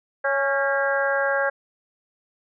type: harmonic tone with a mistuned harmonic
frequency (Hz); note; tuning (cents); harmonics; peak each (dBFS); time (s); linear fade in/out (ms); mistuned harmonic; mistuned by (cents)
277.2; C#4; 0; 2 / 3 / 4 / 5 / 6 / 7; -23 / -29 / -32 / -29 / -24 / -36; 0.24-1.5; 10; 6; -43
effects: none